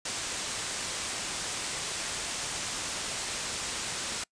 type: low-pass noise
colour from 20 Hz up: white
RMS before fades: -35 dBFS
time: 0.05-4.24 s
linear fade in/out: 5 ms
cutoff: 9200 Hz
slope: 48 dB/octave
effects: noise-tail reverb RT60 0.1 s tail -26 dB re dry + resampled to 22050 Hz